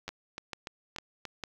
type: two click trains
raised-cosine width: 0.2 ms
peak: -21 / -19 dBFS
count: 5 / 4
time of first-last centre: 0.09-1.253 / 0.08-1.437 s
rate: 3.44 / 2.21 Hz
effects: low-pass 7000 Hz 12 dB/octave + 8-bit